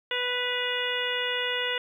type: harmonic tone with a mistuned harmonic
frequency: 493.9 Hz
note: B4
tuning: in tune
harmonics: 1 / 2 / 3 / 4 / 5 / 6 / 7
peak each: -33 / -38 / -34 / -32 / -38 / -31 / -35 dBFS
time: 0.11-1.78 s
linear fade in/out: 2 ms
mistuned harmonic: 6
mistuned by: -51 cents
effects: 10-bit